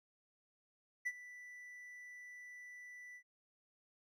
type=tone with ADSR envelope; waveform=triangle; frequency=1975.5 Hz; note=B6; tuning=in tune; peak=-32 dBFS; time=1.05-3.23 s; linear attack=18 ms; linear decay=49 ms; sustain=-17 dB; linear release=74 ms; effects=none